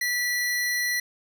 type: tone pair together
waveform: square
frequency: 1956 / 4145 Hz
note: B6 / C8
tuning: -17 / -17 cents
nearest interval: octave + minor second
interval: 1300 cents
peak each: -25 / -33 dBFS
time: 0.01-1 s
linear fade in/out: 5 ms
effects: none